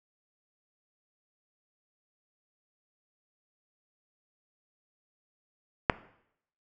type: click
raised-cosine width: 0.5 ms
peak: -4 dBFS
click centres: 5.898 s
effects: noise-tail reverb RT60 0.7 s tail -18 dB re dry